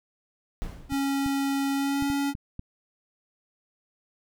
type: noise with exponential decay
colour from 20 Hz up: brown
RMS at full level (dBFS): -31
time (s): 0.62-1.18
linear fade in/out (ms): 0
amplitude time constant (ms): 120
type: tone with pitch glide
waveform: square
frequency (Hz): 275.9 to 280.6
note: C#4 to C#4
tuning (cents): -8 to +21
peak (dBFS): -25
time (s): 0.89-2.34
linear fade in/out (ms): 50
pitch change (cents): +29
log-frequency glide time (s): 1.74-2.06
type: clicks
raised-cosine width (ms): 5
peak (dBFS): -23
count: 6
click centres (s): 0.922 / 1.262 / 2.024 / 2.101 / 2.351 / 2.594
effects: none